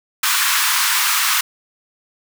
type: high-pass noise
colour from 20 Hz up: pink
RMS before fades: -17 dBFS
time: 0.23-1.41 s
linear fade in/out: 5 ms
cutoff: 1000 Hz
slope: 48 dB/octave
effects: none